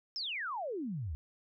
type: exponential sweep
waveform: sine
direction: down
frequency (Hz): 5480 to 68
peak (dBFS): -35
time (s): 0.16-1.15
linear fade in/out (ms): 0
effects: none